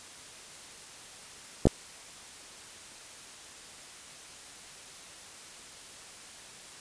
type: clicks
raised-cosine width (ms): 2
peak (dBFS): -7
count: 2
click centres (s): 1.655 / 1.67
effects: white hiss -48 dBFS RMS until 6.8 s + resampled to 22050 Hz